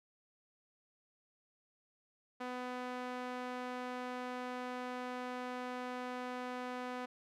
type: tone with band-pass filter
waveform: sawtooth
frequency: 250 Hz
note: B3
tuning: 21 cents sharp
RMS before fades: -42 dBFS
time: 2.4-7.06 s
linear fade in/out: 10 ms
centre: 1000 Hz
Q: 0.65
effects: none